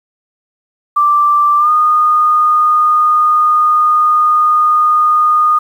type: tone with pitch glide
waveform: sine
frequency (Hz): 1174.7 to 1227.4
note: D6 to D#6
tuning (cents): 0 to -24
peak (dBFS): -7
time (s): 0.96-5.59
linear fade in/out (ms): 10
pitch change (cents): +76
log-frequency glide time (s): 1.58-1.7
effects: 7-bit